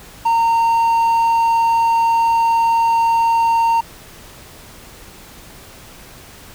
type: tone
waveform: triangle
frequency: 919 Hz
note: A#5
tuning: 25 cents flat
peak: -10 dBFS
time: 0.25-3.81 s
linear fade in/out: 10 ms
effects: pink hiss -40 dBFS RMS until 6.54 s